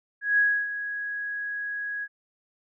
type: tone with ADSR envelope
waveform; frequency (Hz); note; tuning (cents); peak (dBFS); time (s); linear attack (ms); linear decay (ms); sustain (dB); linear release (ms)
sine; 1661.2; G#6; 0; -17; 0.21-2.08; 170; 290; -12; 49
effects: none